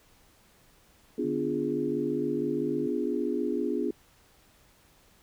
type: chord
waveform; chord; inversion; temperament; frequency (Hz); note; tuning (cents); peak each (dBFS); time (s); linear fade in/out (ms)
sine; B diminished seventh; none; equal with one note detuned; 249.4 / 293.7 / 349.2 / 415.3; B3 / D4 / F4 / Ab4; +17 / 0 / 0 / 0; -32; 1.18-3.91; 5
type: tone with pitch glide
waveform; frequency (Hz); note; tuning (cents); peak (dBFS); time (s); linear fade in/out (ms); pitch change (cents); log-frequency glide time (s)
sine; 146.83 to 148.54; D3 to D3; 0 to +20; -40; 1.24-2.87; 5; +20; 2.31-2.44
effects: pink hiss -61 dBFS RMS until 5.22 s